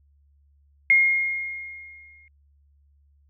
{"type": "tone with exponential decay", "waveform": "sine", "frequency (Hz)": 2140, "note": "C7", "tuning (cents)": 38, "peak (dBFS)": -12, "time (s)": [0.9, 2.28], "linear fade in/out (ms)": 1, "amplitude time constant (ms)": 300, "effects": ["added 71 Hz sine -57 dBFS peak until 3.29 s"]}